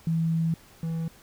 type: tone pair in turn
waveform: sine / triangle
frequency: 163.7 / 163.7 Hz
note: E3 / E3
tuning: -12 / -12 cents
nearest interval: unison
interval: 0 cents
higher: neither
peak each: -22 / -25 dBFS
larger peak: first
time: 0.07-0.54 / 0.83-1.08 s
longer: first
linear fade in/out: 2 ms
effects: pink hiss -54 dBFS RMS until 1.22 s